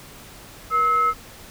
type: tone with frequency modulation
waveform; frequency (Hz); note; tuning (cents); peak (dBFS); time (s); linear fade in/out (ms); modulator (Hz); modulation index
sine; 1293; E6; -34; -16; 0.7-1.14; 50; 815; 0.32
effects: pink hiss -43 dBFS RMS until 1.5 s